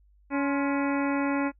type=harmonic tone with a mistuned harmonic; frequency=280.7 Hz; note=C#4; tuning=22 cents sharp; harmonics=1 / 2 / 3 / 4 / 5 / 6 / 7 / 8 / 9; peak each=-25 / -33 / -35 / -36 / -37 / -41 / -40 / -42 / -41 dBFS; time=0.3-1.52 s; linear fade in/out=50 ms; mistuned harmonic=4; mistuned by=-100 cents; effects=noise-tail reverb RT60 0.1 s tail -24 dB re dry + added 50 Hz sine -57 dBFS peak until 1.59 s